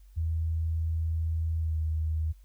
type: tone with pitch glide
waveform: sine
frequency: 81.1 to 79.02 Hz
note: E2 to D#2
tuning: -28 to +27 cents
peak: -26 dBFS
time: 0.16-2.33 s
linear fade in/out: 20 ms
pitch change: -45 cents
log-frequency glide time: 1.57-1.77 s
effects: added 48 Hz sine -50 dBFS peak until 2.44 s + white hiss -70 dBFS RMS until 2.44 s